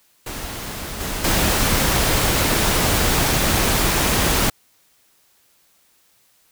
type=noise with level steps; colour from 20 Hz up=pink; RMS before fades=-30 / -26 / -18 dBFS; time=0.26-4.5 s; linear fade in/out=5 ms; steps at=1 / 1.24 s; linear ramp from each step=5 ms; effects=white hiss -59 dBFS RMS until 6.51 s